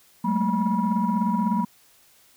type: tone cluster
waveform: sine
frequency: 186.9 / 210.4 / 226.7 / 970 Hz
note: F#3 / G#3 / A#3 / B5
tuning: +18 / +23 / -48 / -31 cents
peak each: -25 dBFS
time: 0.24-1.65 s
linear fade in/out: 10 ms
effects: tanh soft clip ceiling -13 dBFS + white hiss -57 dBFS RMS until 2.36 s